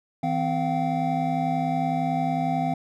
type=tone cluster; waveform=triangle; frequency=161.8 / 257.6 / 699 / 770 Hz; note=E3 / C4 / F5 / G5; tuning=-32 / -27 / +1 / -31 cents; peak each=-26 dBFS; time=0.23-2.74 s; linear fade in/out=5 ms; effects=none